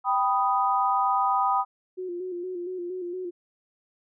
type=chord; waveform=sine; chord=G augmented; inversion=none; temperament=equal; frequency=784 / 987.8 / 1244.5 Hz; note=G5 / B5 / D#6; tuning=0 / 0 / 0 cents; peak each=-25 dBFS; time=0.04-1.65 s; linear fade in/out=50 ms
type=tone with vibrato; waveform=sine; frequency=359.4 Hz; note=F4; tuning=50 cents sharp; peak=-30 dBFS; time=1.97-3.31 s; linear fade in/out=20 ms; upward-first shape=square; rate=4.3 Hz; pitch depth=46 cents each way
effects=none